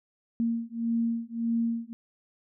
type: beating tone pair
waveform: sine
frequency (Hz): 230.3 / 232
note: A#3 / A#3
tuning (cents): -21 / -8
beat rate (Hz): 1.7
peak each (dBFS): -29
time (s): 0.4-1.93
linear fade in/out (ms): 0
effects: none